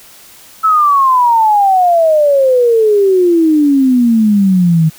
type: exponential sweep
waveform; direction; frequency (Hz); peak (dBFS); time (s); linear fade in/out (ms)
sine; down; 1318.5 to 155.5; -6; 0.63-4.9; 20
effects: white hiss -39 dBFS RMS until 4.98 s